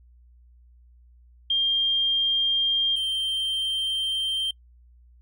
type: tone pair in turn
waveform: sine / triangle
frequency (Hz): 3201 / 3144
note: G7 / G7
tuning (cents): +36 / +4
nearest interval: unison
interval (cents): 32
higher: first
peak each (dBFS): -19 / -22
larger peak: first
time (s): 1.5-2.96 / 2.96-4.51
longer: second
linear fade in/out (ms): 5
effects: noise-tail reverb RT60 0.1 s tail -23 dB re dry + added 60 Hz sine -51 dBFS peak until 5.21 s